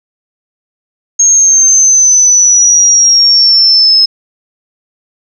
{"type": "linear sweep", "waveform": "sine", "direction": "down", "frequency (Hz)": [6520, 5160], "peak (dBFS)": -3, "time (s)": [1.19, 4.06], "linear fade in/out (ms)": 10, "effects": []}